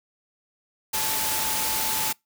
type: tone in noise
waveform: sine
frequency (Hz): 874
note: A5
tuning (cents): -12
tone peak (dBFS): -33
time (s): 0.93-2.13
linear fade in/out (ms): 10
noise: white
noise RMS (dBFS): -26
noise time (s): 0.93-2.13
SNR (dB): -10
effects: noise-tail reverb RT60 0.2 s tail -26 dB re dry